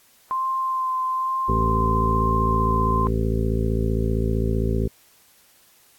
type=tone with vibrato; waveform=sine; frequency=1044 Hz; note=C6; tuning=4 cents flat; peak=-21 dBFS; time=0.31-3.07 s; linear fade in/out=0 ms; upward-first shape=sine; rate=1.1 Hz; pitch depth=14 cents each way
type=harmonic tone; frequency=55.4 Hz; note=A1; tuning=13 cents sharp; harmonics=1 / 2 / 3 / 4 / 5 / 7 / 8 / 9; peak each=-23 / -25 / -30 / -28 / -33 / -28 / -34 / -36 dBFS; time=1.48-4.88 s; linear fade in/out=10 ms
effects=white hiss -56 dBFS RMS until 5.98 s + AAC 64 kbps